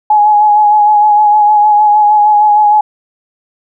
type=tone with vibrato; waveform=sine; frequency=840 Hz; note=G#5; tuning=19 cents sharp; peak=-4 dBFS; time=0.1-2.81 s; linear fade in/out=5 ms; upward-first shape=sine; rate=6.5 Hz; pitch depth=27 cents each way; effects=none